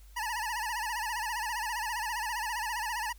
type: tone with vibrato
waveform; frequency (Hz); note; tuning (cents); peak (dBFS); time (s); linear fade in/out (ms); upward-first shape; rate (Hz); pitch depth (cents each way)
25% pulse; 910; A#5; -42; -28; 0.16-3.13; 10; sine; 15; 130
effects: added 50 Hz sine -50 dBFS peak until 3.18 s + white hiss -63 dBFS RMS until 3.18 s